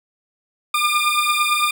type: beating tone pair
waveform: 20% pulse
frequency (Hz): 1201 / 1209.9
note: D6 / D#6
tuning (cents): +38 / -49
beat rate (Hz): 8.9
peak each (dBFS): -14 / -15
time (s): 0.74-1.71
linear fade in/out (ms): 5
effects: none